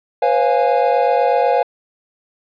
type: chord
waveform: triangle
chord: C# dominant seventh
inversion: third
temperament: equal with one note detuned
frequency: 493.9 / 542 / 698.5 / 830.6 Hz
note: B4 / C#5 / E#5 / G#5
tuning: 0 / -39 / 0 / 0 cents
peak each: -16 dBFS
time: 0.22-1.63 s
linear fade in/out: 5 ms
effects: resampled to 11025 Hz